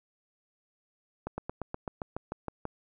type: slowing click train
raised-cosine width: 1 ms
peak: -20 dBFS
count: 11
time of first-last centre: 1.27-2.654 s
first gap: 110 ms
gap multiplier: 1.05
effects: none